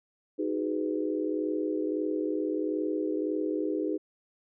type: chord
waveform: sine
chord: G# minor seventh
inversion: second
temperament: just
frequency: 311.5 / 373.8 / 415.3 / 498.4 Hz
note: D#4 / F#4 / G#4 / B4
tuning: +2 / +18 / 0 / +16 cents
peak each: -30 / -35 / -33 / -36 dBFS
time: 0.38-3.98 s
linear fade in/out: 20 ms
effects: none